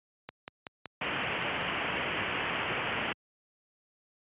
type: click train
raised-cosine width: 0.3 ms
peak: -23 dBFS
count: 8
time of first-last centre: 0.29-1.613 s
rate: 5.29 Hz
type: low-pass noise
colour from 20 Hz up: white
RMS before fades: -33 dBFS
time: 1.01-3.13 s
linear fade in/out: 5 ms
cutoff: 3100 Hz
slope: 96 dB/octave
effects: high-pass 80 Hz 12 dB/octave + resampled to 8000 Hz